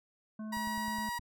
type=harmonic tone; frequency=216.3 Hz; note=A3; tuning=29 cents flat; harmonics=1 / 3 / 5 / 7; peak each=-38 / -53 / -55 / -59 dBFS; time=0.39-1.09 s; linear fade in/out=5 ms
type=tone; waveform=30% pulse; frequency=958 Hz; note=A#5; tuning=47 cents sharp; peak=-32 dBFS; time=0.52-1.19 s; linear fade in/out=10 ms
type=click train; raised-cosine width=5 ms; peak=-37 dBFS; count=7; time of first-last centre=0.57-1.194 s; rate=9.62 Hz
effects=none